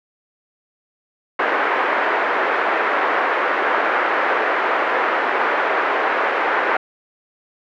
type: band-pass noise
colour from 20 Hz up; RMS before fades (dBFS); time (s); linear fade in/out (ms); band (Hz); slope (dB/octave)
white; -19; 1.39-6.77; 5; 360 to 1800; 24
effects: none